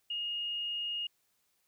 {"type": "tone", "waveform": "sine", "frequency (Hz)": 2855, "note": "F7", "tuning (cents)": 37, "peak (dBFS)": -33, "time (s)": [0.1, 1.07], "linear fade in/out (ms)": 5, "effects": ["white hiss -75 dBFS RMS until 1.67 s"]}